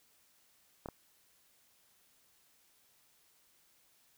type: clicks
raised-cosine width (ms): 1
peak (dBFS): -27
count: 2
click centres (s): 0.859 / 0.887
effects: white hiss -69 dBFS RMS until 4.17 s